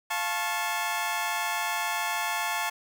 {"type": "chord", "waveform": "20% pulse", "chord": "F augmented", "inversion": "none", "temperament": "just", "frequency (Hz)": [698.5, 873.1, 1091.3], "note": ["F5", "A5", "C#6"], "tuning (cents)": [0, -14, -27], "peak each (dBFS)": [-29, -25, -28], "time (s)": [0.1, 2.7], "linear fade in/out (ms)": 10, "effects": ["9-bit"]}